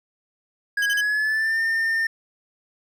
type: tone with pitch glide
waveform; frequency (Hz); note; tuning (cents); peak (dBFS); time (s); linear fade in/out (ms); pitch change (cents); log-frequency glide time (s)
triangle; 1650 to 1809.8; G#6 to A6; -12 to +48; -18; 0.77-2.07; 5; +160; 0.92-1.59
type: tone bursts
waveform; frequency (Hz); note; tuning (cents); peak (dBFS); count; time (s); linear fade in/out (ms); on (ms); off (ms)
sawtooth; 3051; G7; -48; -22; 3; 0.82-1.01; 5; 40; 35
effects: none